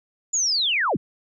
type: linear sweep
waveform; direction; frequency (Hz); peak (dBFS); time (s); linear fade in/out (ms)
sine; down; 7040 to 77.78; -19; 0.33-0.97; 10
effects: none